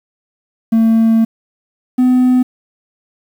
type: tone pair in turn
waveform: triangle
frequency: 225.3 / 252.4 Hz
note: A3 / B3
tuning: +41 / +38 cents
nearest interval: major second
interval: 197 cents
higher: second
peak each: -5 dBFS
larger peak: neither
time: 0.72-1.25 / 1.98-2.43 s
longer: first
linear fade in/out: 10 ms
effects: tanh soft clip ceiling -1 dBFS + 7-bit